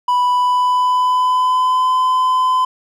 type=tone with pitch glide; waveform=triangle; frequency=987.8 to 1019.1 Hz; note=B5 to C6; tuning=0 to -46 cents; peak=-10 dBFS; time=0.08-2.65 s; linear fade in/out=5 ms; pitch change=+54 cents; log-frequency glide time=0.23-1.91 s; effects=none